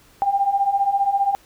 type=beating tone pair; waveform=sine; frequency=784 / 799 Hz; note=G5 / G5; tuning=0 / +33 cents; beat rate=15 Hz; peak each=-22 / -18 dBFS; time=0.22-1.35 s; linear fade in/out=0 ms; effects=pink hiss -53 dBFS RMS until 1.45 s